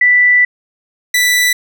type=tone pair in turn; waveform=sine / sawtooth; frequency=1975.5 / 1975.5 Hz; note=B6 / B6; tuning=0 / 0 cents; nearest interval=unison; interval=0 cents; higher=neither; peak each=-6 dBFS; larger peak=neither; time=0.01-0.45 / 1.14-1.53 s; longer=first; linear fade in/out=5 ms; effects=none